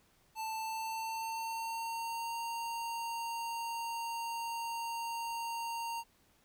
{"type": "tone with pitch glide", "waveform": "square", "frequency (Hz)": [883, 925.3], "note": ["A5", "A#5"], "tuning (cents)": [6, -13], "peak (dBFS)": -37, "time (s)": [0.35, 6.04], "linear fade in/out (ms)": 50, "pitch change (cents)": 81, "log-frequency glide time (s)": [0.53, 2.34], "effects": ["pink hiss -69 dBFS RMS until 6.44 s"]}